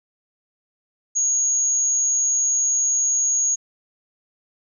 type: tone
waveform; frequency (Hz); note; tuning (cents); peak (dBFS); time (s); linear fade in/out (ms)
sine; 6645; G#8; 0; -17; 1.15-3.56; 20
effects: none